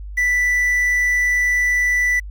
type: tone with quantisation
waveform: triangle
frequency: 1975.5 Hz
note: B6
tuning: in tune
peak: -13 dBFS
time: 0.17-2.2 s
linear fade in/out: 10 ms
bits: 7
effects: added 50 Hz sine -29 dBFS peak until 2.3 s